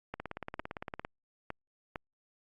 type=two click trains; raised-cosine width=0.5 ms; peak=-23 / -22 dBFS; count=15 / 5; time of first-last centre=0.2-0.995 / 0.14-1.958 s; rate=17.6 / 2.2 Hz; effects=Opus 48 kbps